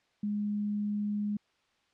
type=tone; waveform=sine; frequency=207.3 Hz; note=G#3; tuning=3 cents flat; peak=-29 dBFS; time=0.23-1.37 s; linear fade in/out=5 ms; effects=white hiss -71 dBFS RMS until 1.93 s + low-pass 4000 Hz 12 dB/octave